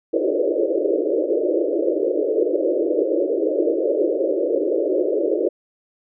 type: band-pass noise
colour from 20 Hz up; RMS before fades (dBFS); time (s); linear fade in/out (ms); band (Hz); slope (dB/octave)
pink; -20; 0.13-5.49; 10; 310 to 590; 96
effects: none